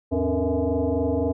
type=tone with frequency modulation; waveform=sine; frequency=104.4 Hz; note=G#2; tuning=10 cents sharp; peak=-20 dBFS; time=0.11-1.33 s; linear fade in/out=20 ms; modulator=185 Hz; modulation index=2.9; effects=none